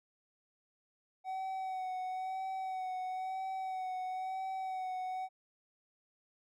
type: tone with vibrato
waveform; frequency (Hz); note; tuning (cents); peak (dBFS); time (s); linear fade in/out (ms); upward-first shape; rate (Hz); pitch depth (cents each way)
triangle; 752; F#5; +28; -34; 1.24-5.29; 50; sine; 1; 25
effects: none